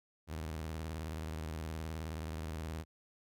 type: tone with vibrato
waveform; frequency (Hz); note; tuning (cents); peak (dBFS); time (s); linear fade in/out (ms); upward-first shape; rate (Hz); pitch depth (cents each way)
sawtooth; 79.1; D#2; +29; -35; 0.27-2.85; 50; sine; 19; 160
effects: none